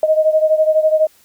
sine beating tone pair, 622.3 / 634.3 Hz, D#5 / D#5, 0 / +33 cents, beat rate 12 Hz, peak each -12 / -16 dBFS, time 0.03-1.07 s, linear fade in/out 2 ms, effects white hiss -52 dBFS RMS until 1.24 s

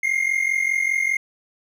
triangle tone pair together, 2102 / 2147 Hz, C7 / C7, +7 / +44 cents, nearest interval unison, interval 37 cents, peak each -20 dBFS, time 0.03-1.17 s, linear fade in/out 5 ms, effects none

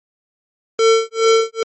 square tone with tremolo, 450 Hz, A4, 39 cents sharp, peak -9 dBFS, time 0.79-1.63 s, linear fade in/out 2 ms, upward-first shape sine, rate 2.4 Hz, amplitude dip 100%, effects MP3 32 kbps

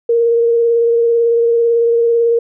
sine tone with vibrato, 466.2 Hz, A#4, in tune, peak -9 dBFS, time 0.09-2.39 s, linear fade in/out 5 ms, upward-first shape sine, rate 18 Hz, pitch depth 17 cents each way, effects none

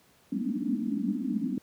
pink band-pass noise, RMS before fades -30 dBFS, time 0.32-1.58 s, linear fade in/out 2 ms, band 190 to 300 Hz, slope 96 dB/octave, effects pink hiss -62 dBFS RMS until 1.62 s + high-pass 80 Hz 12 dB/octave

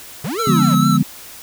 square linear two-way sweep, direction up then down, 116.54 to 480 to 166.6 Hz, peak -22 dBFS, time 0.24-0.75 s, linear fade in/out 5 ms, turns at 0.4 s
square tone with vibrato, 1318.5 Hz, E6, in tune, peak -19 dBFS, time 0.38-0.98 s, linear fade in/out 20 ms, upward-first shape sine, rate 4.5 Hz, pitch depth 34 cents each way
sine chord, D diminished seventh, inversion none, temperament equal, 146.83 / 174.61 / 207.7 / 246.9 Hz, D3 / F3 / Ab3 / Cb4, 0 / 0 / 0 / 0 cents, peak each -17 dBFS, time 0.47-1.03 s, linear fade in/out 5 ms
effects white hiss -37 dBFS RMS until 1.42 s

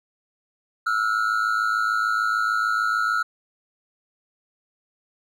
triangle tone pair together, 1323.3 / 1430 Hz, E6 / F6, +6 / +41 cents, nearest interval minor second, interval 135 cents, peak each -21 dBFS, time 0.86-3.23 s, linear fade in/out 10 ms, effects none

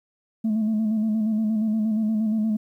sine tone with vibrato, 217.5 Hz, A3, 20 cents flat, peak -18 dBFS, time 0.44-2.57 s, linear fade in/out 10 ms, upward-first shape square, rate 8.5 Hz, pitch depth 39 cents each way, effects tanh soft clip ceiling -18 dBFS + 10-bit

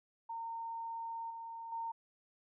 sine tone with level steps, 916 Hz, A#5, 31 cents flat, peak -39 / -43 / -37 dBFS, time 0.29-1.92 s, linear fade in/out 10 ms, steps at 1.3 / 1.72 s, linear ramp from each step 5 ms, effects none

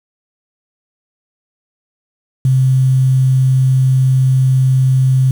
sine tone with quantisation, 130.81 Hz, C3, in tune, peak -8 dBFS, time 2.45-5.31 s, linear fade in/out 2 ms, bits 6, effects none

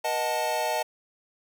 square chord, B dominant seventh, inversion none, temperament equal with one note detuned, 481.5 / 622.3 / 740 / 880 Hz, B4 / D#5 / F#5 / A5, -44 / 0 / 0 / 0 cents, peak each -36 / -30 / -33 / -30 dBFS, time 0.04-0.83 s, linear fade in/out 10 ms, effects none

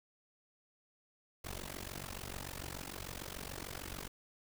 pink noise with amplitude modulation, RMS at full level -41 dBFS, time 1.44-4.08 s, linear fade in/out 10 ms, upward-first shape sine, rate 46.8 Hz, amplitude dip 95%, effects none

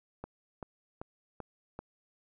click train, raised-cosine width 1 ms, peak -26 dBFS, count 5, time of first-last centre 0.24-1.79 s, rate 2.58 Hz, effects none

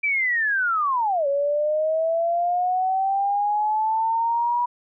sine linear two-way sweep, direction down then up, 2349 to 554.4 to 973 Hz, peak -19 dBFS, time 0.03-4.66 s, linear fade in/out 10 ms, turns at 1.27 s, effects none

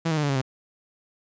sawtooth tone with pitch steps, 164.81 / 157.37 / 150.26 / 143.48 / 137 / 130.81 Hz, E3 / D#3 / D3 / D3 / C#3 / C3, 0 / +20 / +40 / -40 / -20 / 0 cents, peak -18 dBFS, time 0.05-0.416 s, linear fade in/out 10 ms, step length 61 ms, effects resampled to 16000 Hz

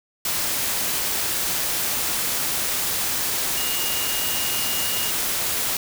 sine tone in noise, 2852 Hz, F7, 36 cents sharp, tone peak -30 dBFS, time 3.57-5.1 s, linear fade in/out 2 ms, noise white, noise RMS -24 dBFS, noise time 0.25-5.77 s, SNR -9 dB, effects none

